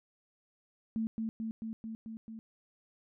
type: tone with echo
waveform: sine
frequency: 223 Hz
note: A3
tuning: 23 cents sharp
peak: -30 dBFS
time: 0.96-1.07 s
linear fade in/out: 0 ms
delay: 220 ms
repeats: 6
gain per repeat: -2 dB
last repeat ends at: 2.39 s
effects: none